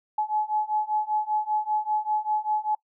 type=beating tone pair; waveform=sine; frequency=850 / 855.1 Hz; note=G#5 / A5; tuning=+40 / -50 cents; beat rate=5.1 Hz; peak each=-27 / -26 dBFS; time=0.18-2.75 s; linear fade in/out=5 ms; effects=noise-tail reverb RT60 0.1 s tail -24 dB re dry